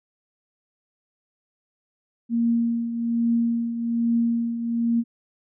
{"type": "tone with tremolo", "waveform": "sine", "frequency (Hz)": 233.1, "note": "A#3", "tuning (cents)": 0, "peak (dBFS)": -17, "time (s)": [2.29, 5.04], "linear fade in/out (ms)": 50, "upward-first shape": "triangle", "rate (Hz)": 1.2, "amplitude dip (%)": 65, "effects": []}